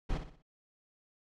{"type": "noise with echo", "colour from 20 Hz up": "brown", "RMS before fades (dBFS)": -32, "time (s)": [0.09, 0.18], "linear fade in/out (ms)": 10, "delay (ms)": 61, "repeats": 4, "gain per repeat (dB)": -8, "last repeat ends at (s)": 0.424, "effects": ["low-pass 5000 Hz 12 dB/octave"]}